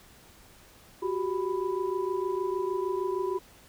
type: tone cluster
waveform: sine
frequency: 365.3 / 391.8 / 991 Hz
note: F#4 / G4 / B5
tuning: -22 / -1 / +6 cents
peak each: -30 / -31 / -35 dBFS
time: 1.02-3.39 s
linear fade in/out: 10 ms
effects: pink hiss -55 dBFS RMS until 3.68 s